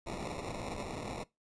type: noise with sample-and-hold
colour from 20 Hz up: white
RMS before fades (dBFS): -40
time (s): 0.06-1.24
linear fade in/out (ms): 10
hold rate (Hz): 1575
effects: noise-tail reverb RT60 0.2 s tail -21 dB re dry + resampled to 22050 Hz

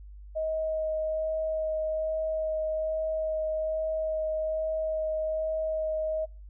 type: tone with vibrato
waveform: sine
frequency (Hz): 630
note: D#5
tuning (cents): +21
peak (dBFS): -27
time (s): 0.35-6.26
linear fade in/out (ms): 20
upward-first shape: sine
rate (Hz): 1.2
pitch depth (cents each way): 9
effects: noise-tail reverb RT60 0.3 s tail -26 dB re dry + added 50 Hz sine -43 dBFS peak until 6.49 s

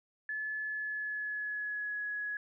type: tone with pitch glide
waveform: sine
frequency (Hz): 1723 to 1680.7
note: A6 to G#6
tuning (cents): -37 to +20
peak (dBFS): -34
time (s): 0.29-2.37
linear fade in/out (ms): 2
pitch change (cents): -43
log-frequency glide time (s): 0.57-2.02
effects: none

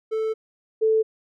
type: tone pair in turn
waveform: triangle / sine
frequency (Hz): 440 / 440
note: A4 / A4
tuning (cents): 0 / 0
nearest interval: unison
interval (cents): 0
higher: neither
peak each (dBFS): -20 / -16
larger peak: second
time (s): 0.11-0.34 / 0.81-1.03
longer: first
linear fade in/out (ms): 20
effects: none

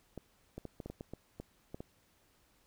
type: clicks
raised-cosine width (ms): 2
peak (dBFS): -29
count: 11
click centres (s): 0.177 / 0.58 / 0.653 / 0.802 / 0.86 / 0.9 / 1.009 / 1.136 / 1.4 / 1.745 / 1.805
effects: pink hiss -70 dBFS RMS until 2.66 s

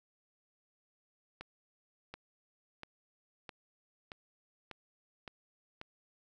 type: accelerating click train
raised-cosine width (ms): 0.3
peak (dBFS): -28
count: 8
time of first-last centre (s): 1.41-5.814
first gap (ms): 730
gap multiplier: 0.95
effects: none

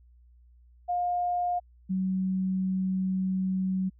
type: tone pair in turn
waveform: sine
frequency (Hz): 710 / 188.05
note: F5 / F#3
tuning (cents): +28 / +28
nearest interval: octave + major seventh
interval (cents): 2300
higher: first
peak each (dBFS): -25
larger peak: neither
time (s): 0.88-1.6 / 1.89-3.9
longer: second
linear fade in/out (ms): 20
effects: added 60 Hz sine -54 dBFS peak until 3.99 s

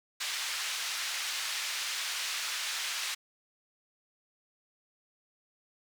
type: band-pass noise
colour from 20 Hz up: white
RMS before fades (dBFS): -35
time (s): 0.2-3.15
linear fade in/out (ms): 10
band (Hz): 1400 to 5200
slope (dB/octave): 12
effects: none

